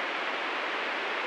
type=band-pass noise; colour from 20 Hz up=white; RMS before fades=-32 dBFS; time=0-1.26 s; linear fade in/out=0 ms; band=300 to 2600 Hz; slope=24 dB/octave; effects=none